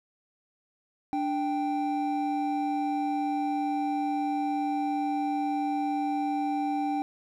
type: tone pair together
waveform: triangle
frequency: 293.7 / 784.1 Hz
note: D4 / G5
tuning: 0 / 0 cents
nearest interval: octave + perfect fourth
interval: 1700 cents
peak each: -27 dBFS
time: 1.13-7.02 s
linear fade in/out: 0 ms
effects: none